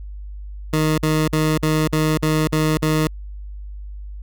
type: tone bursts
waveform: 20% pulse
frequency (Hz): 155.56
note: D#3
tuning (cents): 0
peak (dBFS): -11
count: 8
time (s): 0.73-3.073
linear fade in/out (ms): 5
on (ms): 250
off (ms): 49
effects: added 50 Hz sine -30 dBFS peak until 4.22 s